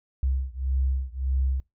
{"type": "beating tone pair", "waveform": "sine", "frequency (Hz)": [65.2, 66.9], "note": ["C2", "C2"], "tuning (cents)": [-5, 39], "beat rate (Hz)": 1.7, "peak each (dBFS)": [-26, -27], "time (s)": [0.23, 1.6], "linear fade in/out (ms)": 0, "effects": ["noise-tail reverb RT60 0.2 s tail -23 dB re dry"]}